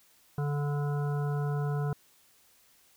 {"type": "harmonic tone", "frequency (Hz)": 145, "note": "D3", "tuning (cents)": -22, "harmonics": [1, 3, 5, 7, 9, 10], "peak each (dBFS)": [-28, -38, -42, -45, -47, -48], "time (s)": [0.38, 1.93], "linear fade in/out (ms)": 2, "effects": ["white hiss -63 dBFS RMS until 2.96 s"]}